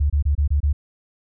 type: tone bursts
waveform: sine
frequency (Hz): 72.4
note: D2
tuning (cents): -24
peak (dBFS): -15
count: 6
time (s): 0-0.73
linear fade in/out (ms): 10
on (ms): 100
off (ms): 26
effects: none